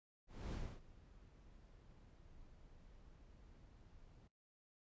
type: noise with ADSR envelope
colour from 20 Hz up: brown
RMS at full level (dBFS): -41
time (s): 0.27-4.28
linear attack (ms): 260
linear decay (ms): 270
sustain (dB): -21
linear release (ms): 10
effects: noise-tail reverb RT60 0.2 s tail -24 dB re dry + resampled to 16000 Hz